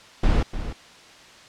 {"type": "noise with echo", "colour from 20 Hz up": "brown", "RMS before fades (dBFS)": -18, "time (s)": [0.23, 0.43], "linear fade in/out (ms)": 5, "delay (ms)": 300, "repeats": 1, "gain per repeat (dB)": -11, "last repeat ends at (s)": 0.73, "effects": ["white hiss -47 dBFS RMS until 1.48 s", "low-pass 5000 Hz 12 dB/octave"]}